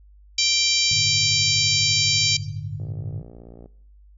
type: harmonic tone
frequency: 784 Hz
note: G5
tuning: in tune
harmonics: 3 / 4 / 5 / 6 / 7 / 8 / 9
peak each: -27 / -26 / -25 / -23 / -25 / -29 / -27 dBFS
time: 0.38-2.37 s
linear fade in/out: 5 ms
type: chord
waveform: sine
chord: G suspended second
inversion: none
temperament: equal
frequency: 98 / 110 / 146.83 Hz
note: G2 / A2 / D3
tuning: 0 / 0 / 0 cents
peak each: -32 dBFS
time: 0.91-3.22 s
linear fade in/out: 5 ms
type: click train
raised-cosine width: 2 ms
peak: -30 dBFS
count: 51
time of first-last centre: 2.8-3.659 s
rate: 58.2 Hz
effects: noise-tail reverb RT60 0.7 s tail -20 dB re dry + added 50 Hz sine -47 dBFS peak until 4.17 s